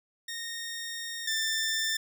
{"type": "tone pair in turn", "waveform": "15% pulse", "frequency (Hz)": [1850, 1781.1], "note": ["A#6", "A6"], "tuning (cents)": [-14, 21], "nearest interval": "minor second", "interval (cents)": 65, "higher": "first", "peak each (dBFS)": [-29, -21], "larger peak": "second", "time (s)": [[0.28, 1.27], [1.27, 1.97]], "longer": "first", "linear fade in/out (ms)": 5, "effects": []}